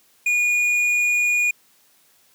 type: tone with tanh clipping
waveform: sine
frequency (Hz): 2444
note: D#7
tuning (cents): -32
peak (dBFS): -18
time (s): 0.26-1.51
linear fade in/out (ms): 5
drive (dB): 8
effects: white hiss -58 dBFS RMS until 2.34 s + high-pass 100 Hz 12 dB/octave